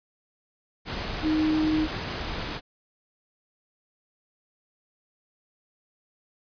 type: tone in noise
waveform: sine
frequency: 311.1 Hz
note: D#4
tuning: in tune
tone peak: -21 dBFS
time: 1.22-1.88 s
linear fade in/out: 50 ms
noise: pink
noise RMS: -32 dBFS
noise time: 0.85-2.61 s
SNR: +8 dB
effects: resampled to 11025 Hz